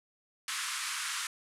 pink band-pass noise, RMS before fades -36 dBFS, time 0.48-1.27 s, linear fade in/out 2 ms, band 1100 to 11000 Hz, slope 48 dB/octave, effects none

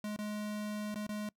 square tone with dropouts, 210 Hz, G#3, 19 cents sharp, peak -37 dBFS, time 0.04-1.29 s, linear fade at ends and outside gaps 2 ms, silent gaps 0.163-0.188 / 0.944-0.957 / 1.067-1.091 s, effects noise-tail reverb RT60 0.1 s tail -24 dB re dry

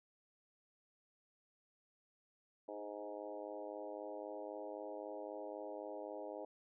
harmonic tone with a mistuned harmonic, 103.83 Hz, G#2, in tune, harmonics 3 / 4 / 5 / 6 / 7 / 8 / 9, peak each -52 / -51 / -49 / -49 / -57 / -54 / -60 dBFS, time 2.68-6.45 s, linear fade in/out 5 ms, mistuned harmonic 4, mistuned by -16 cents, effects none

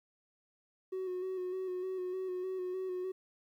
triangle tone with vibrato, 370 Hz, F#4, in tune, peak -32 dBFS, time 0.92-3.12 s, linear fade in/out 10 ms, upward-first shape square, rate 3.3 Hz, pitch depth 26 cents each way, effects tanh soft clip ceiling -30 dBFS + 12-bit

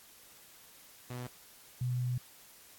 sawtooth / sine tone pair in turn, 123.7 / 124.63 Hz, B2 / B2, +3 / +16 cents, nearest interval unison, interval 13 cents, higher second, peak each -35 / -30 dBFS, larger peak second, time 1.1-1.27 / 1.81-2.18 s, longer second, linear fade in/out 5 ms, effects white hiss -57 dBFS RMS until 2.78 s + AAC 64 kbps

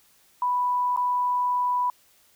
sine tone with dropouts, 987.8 Hz, B5, in tune, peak -21 dBFS, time 0.42-1.9 s, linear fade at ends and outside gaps 2 ms, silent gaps 0.963-0.973 s, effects white hiss -60 dBFS RMS until 2.35 s

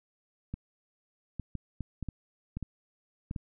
clicks, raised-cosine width 5 ms, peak -23 dBFS, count 10, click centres 0.54 / 1.397 / 1.553 / 1.807 / 2.027 / 2.087 / 2.57 / 2.627 / 3.311 / 3.362 s, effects none

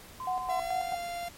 sine tone, 1031 Hz, C6, 26 cents flat, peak -35 dBFS, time 0.2-0.6 s, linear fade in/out 2 ms
sine tone with tremolo, 739 Hz, F#5, 2 cents flat, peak -28 dBFS, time 0.27-0.95 s, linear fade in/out 5 ms, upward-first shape square, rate 4.6 Hz, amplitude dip 60%
45% pulse tone with pitch glide, 676 to 694.2 Hz, E5 to F5, +43 to -11 cents, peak -34 dBFS, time 0.49-1.29 s, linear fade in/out 10 ms, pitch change +46 cents, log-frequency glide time 0.6-0.84 s
effects pink hiss -50 dBFS RMS until 1.37 s + MP3 64 kbps

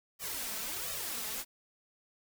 white noise with flanger, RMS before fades -38 dBFS, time 0.19-1.45 s, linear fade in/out 50 ms, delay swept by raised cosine 1.6 to 4.7 ms, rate 1.4 Hz, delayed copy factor +1, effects none

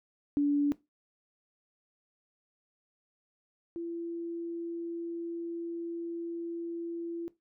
sine tone pair in turn, 288.2 / 337.9 Hz, D4 / E4, -33 / +43 cents, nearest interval minor third, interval 276 cents, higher second, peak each -23 / -34 dBFS, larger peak first, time 0.37-0.72 / 3.76-7.28 s, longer second, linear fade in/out 0 ms, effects noise-tail reverb RT60 0.2 s tail -18 dB re dry

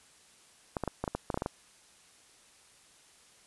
clicks, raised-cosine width 1 ms, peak -17 dBFS, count 11, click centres 0.768 / 0.837 / 0.877 / 1.04 / 1.078 / 1.15 / 1.302 / 1.343 / 1.375 / 1.421 / 1.461 s, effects white hiss -60 dBFS RMS until 3.46 s + resampled to 24000 Hz

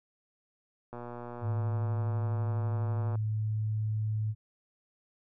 click train, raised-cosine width 1 ms, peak -28 dBFS, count 268, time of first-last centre 0.93-3.155 s, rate 120 Hz
sine tone, 107.9 Hz, A2, 33 cents flat, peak -28 dBFS, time 1.41-4.35 s, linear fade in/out 50 ms
effects none

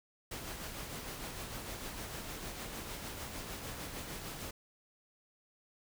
pink noise with tremolo, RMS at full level -42 dBFS, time 0.31-4.51 s, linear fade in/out 5 ms, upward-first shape sine, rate 6.6 Hz, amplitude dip 35%, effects none

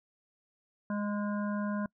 harmonic tone with a mistuned harmonic, 206.4 Hz, G#3, 10 cents flat, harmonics 1 / 3 / 5 / 7 / 8, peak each -31 / -40 / -42 / -44 / -49 dBFS, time 0.9-1.86 s, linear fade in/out 2 ms, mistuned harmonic 8, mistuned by -46 cents, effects noise-tail reverb RT60 0.1 s tail -25 dB re dry

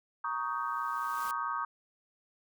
sine chord, Eb dominant seventh, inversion second, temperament just, 933.4 / 1120.1 / 1244.5 / 1555.6 Hz, Bb5 / Db6 / Eb6 / G6, +2 / +18 / 0 / -14 cents, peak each -38 / -36 / -35 / -41 dBFS, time 0.24-1.65 s, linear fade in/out 5 ms
white noise with exponential growth, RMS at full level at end -44 dBFS, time 0.25-1.31 s, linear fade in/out 1 ms, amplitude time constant 230 ms
effects none

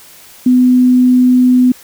sine tone, 251.3 Hz, B3, 30 cents sharp, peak -5 dBFS, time 0.46-1.72 s, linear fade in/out 5 ms, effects white hiss -39 dBFS RMS until 1.83 s

